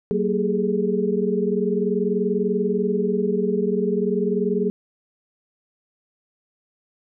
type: tone cluster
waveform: sine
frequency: 188.4 / 231.6 / 407.9 / 428.3 Hz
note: F#3 / A#3 / G#4 / A4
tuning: +32 / -11 / -31 / -47 cents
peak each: -24 / -26 / -23 / -25 dBFS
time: 0.11-4.7 s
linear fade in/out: 0 ms
effects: none